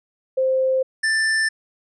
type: tone pair in turn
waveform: sine / square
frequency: 523.3 / 1771.4 Hz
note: C5 / A6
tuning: 0 / +11 cents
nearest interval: octave + major sixth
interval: 2111 cents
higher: second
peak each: -16 / -18 dBFS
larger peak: first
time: 0.37-0.83 / 1.03-1.49 s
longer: neither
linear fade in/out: 10 ms
effects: resampled to 22050 Hz